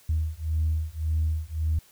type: beating tone pair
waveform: sine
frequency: 78 / 79.8 Hz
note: D#2 / D#2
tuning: +5 / +44 cents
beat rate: 1.8 Hz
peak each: -26 / -26 dBFS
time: 0.09-1.79 s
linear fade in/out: 5 ms
effects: tanh soft clip ceiling -17 dBFS + white hiss -57 dBFS RMS until 1.91 s